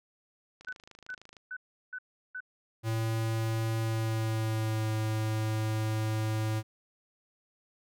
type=click train; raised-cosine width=0.2 ms; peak=-33 dBFS; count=21; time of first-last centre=0.61-1.368 s; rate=26.4 Hz
type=tone bursts; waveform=sine; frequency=1500 Hz; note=F#6; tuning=23 cents sharp; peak=-36 dBFS; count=5; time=0.67-2.405 s; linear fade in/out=5 ms; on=59 ms; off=360 ms
type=tone with pitch glide; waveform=square; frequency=112.3 to 109.23 Hz; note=A2 to A2; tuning=+36 to -12 cents; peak=-29 dBFS; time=2.83-6.63 s; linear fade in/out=50 ms; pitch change=-48 cents; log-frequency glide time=3.82-4.92 s
effects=none